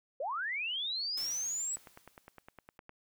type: linear sweep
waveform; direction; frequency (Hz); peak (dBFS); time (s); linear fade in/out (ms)
sine; up; 493.9 to 7910; -33; 0.2-1.76; 5
type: noise with exponential decay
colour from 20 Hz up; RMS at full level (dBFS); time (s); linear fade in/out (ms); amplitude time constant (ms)
white; -45; 1.17-2.78; 5; 350
type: click train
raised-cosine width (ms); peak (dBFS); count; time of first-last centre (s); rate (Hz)
0.5; -34; 12; 1.77-2.894; 9.79
effects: none